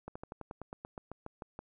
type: slowing click train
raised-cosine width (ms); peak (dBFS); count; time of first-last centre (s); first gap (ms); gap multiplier
1; -28; 14; 0.08-1.591; 75; 1.07
effects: none